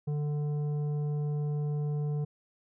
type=tone with tanh clipping; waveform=triangle; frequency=147.8 Hz; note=D3; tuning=11 cents sharp; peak=-30 dBFS; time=0.07-2.25 s; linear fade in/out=10 ms; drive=13 dB; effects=none